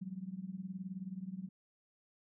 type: tone with tremolo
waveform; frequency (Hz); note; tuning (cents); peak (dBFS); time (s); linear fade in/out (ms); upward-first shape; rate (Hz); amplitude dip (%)
sine; 187.7; F#3; +25; -36; 0.01-1.49; 10; triangle; 19; 95
effects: none